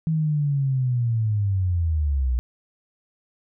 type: linear sweep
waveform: sine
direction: down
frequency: 161.9 to 59 Hz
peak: -19 dBFS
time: 0.07-2.39 s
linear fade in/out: 0 ms
effects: none